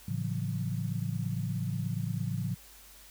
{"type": "chord", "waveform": "sine", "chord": "F# minor seventh", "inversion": "first", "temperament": "equal with one note detuned", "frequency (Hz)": [110, 138.59, 168.18, 185], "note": ["A2", "C#3", "E3", "F#3"], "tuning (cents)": [0, 0, 35, 0], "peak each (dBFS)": [-34, -35, -36, -39], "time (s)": [0.08, 2.55], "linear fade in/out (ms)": 5, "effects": ["added 50 Hz sine -58 dBFS peak until 3.1 s", "white hiss -54 dBFS RMS until 3.1 s"]}